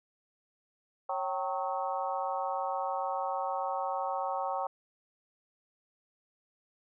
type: harmonic tone with a mistuned harmonic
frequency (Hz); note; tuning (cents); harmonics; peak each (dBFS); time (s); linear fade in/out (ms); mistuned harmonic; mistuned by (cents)
183.5; F#3; -14; 3 / 4 / 5 / 6 / 7; -37 / -34 / -37 / -38 / -42; 1.09-4.67; 5; 4; +85
effects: none